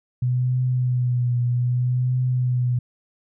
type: tone with vibrato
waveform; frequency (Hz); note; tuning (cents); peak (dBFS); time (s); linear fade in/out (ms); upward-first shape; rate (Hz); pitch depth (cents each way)
sine; 124.3; B2; +12; -18; 0.22-2.79; 5; triangle; 0.63; 41
effects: none